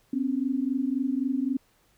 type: tone pair together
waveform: sine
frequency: 253.5 / 277.3 Hz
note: B3 / C#4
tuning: +45 / +1 cents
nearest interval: major second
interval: 156 cents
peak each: -27 dBFS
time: 0.13-1.57 s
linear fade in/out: 5 ms
effects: pink hiss -65 dBFS RMS until 1.97 s